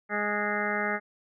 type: harmonic tone with a mistuned harmonic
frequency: 207.7 Hz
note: G#3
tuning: in tune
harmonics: 1 / 2 / 3 / 4 / 6 / 7 / 8 / 9 / 10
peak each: -35 / -35 / -35 / -35 / -35 / -35 / -35 / -35 / -35 dBFS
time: 0.09-1 s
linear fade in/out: 50 ms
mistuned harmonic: 9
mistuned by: -20 cents
effects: none